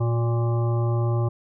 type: harmonic tone with a mistuned harmonic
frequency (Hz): 116.54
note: A#2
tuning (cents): 0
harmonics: 1 / 3 / 5 / 7 / 9 / 10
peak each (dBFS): -20 / -30 / -34 / -37 / -39 / -40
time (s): 0-1.29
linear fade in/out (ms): 10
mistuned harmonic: 3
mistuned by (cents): +40
effects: none